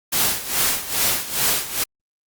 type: noise with tremolo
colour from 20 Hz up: white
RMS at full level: -18 dBFS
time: 0.12-1.84 s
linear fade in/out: 10 ms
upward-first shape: sine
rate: 2.4 Hz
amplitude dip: 80%
effects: Opus 48 kbps